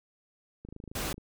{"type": "click train", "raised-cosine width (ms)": 3, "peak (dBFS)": -31, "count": 15, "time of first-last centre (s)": [0.65, 1.18], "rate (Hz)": 26.4}
{"type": "noise", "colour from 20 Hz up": "pink", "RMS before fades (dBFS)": -34, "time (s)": [0.95, 1.13], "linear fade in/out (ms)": 5}
{"effects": []}